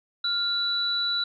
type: tone pair together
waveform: sine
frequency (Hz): 1399 / 3950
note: F6 / B7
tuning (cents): +3 / 0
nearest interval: octave + tritone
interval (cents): 1797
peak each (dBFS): -31 / -24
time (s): 0.24-1.24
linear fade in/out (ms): 5
effects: none